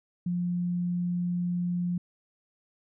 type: tone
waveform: sine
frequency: 176.3 Hz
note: F3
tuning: 17 cents sharp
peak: -26 dBFS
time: 0.26-1.98 s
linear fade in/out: 5 ms
effects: none